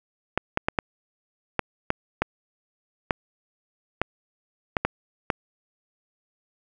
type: clicks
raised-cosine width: 0.5 ms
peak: -6 dBFS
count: 12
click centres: 0.376 / 0.574 / 0.685 / 0.788 / 1.593 / 1.904 / 2.22 / 3.108 / 4.016 / 4.768 / 4.85 / 5.302 s
effects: none